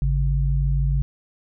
sine tone pair together, 52.02 / 138.59 Hz, G#1 / C#3, +4 / 0 cents, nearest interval octave + perfect fourth, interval 1696 cents, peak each -19 / -22 dBFS, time 0.02-1.02 s, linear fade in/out 0 ms, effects none

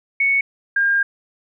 sine tone pair in turn, 2217 / 1609.2 Hz, C#7 / G6, 0 / +45 cents, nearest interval tritone, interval 555 cents, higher first, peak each -14 dBFS, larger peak neither, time 0.2-0.41 / 0.76-1.03 s, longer second, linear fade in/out 5 ms, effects none

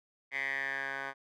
10% pulse tone with band-pass filter sweep, 136.5 Hz, C#3, 26 cents flat, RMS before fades -36 dBFS, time 0.31-1.14 s, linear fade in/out 50 ms, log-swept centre 2100 to 1400 Hz, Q 7.5, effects none

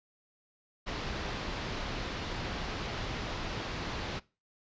pink low-pass noise, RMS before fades -37 dBFS, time 0.86-4.2 s, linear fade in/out 20 ms, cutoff 4900 Hz, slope 24 dB/octave, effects noise-tail reverb RT60 0.3 s tail -21 dB re dry + resampled to 16000 Hz

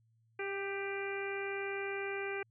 harmonic tone with a mistuned harmonic, 396.2 Hz, G4, 18 cents sharp, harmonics 1 / 2 / 3 / 4 / 5 / 6 / 7, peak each -38 / -46 / -49 / -44 / -46 / -43 / -53 dBFS, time 0.39-2.43 s, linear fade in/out 5 ms, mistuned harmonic 4, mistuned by -23 cents, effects added 113 Hz sine -68 dBFS peak until 2.5 s

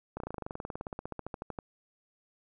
slowing click train, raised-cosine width 1 ms, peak -23 dBFS, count 27, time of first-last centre 0.17-1.588 s, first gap 32 ms, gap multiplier 1.04, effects none

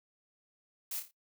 blue noise with echo, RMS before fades -38 dBFS, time 0.91-1 s, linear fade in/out 5 ms, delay 28 ms, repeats 4, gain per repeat -7 dB, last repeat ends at 1.112 s, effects noise-tail reverb RT60 0.1 s tail -17 dB re dry

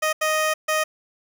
15% pulse tone bursts at uneven times, 622.3 Hz, D#5, in tune, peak -13 dBFS, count 3, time 0.02-0.13 / 0.21-0.54 / 0.68-0.84 s, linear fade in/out 10 ms, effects none

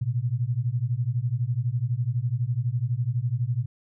sine beating tone pair, 115.3 / 127.3 Hz, A#2 / C3, -19 / -47 cents, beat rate 12 Hz, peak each -26 dBFS, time 0.01-3.66 s, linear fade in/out 10 ms, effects none

